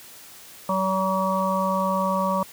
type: harmonic tone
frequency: 190 Hz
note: F#3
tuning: 46 cents sharp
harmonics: 1 / 3 / 5 / 6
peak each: -26 / -26 / -26 / -26 dBFS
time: 0.69-2.43 s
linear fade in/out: 2 ms
effects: white hiss -45 dBFS RMS until 2.52 s + high-pass 60 Hz 12 dB/octave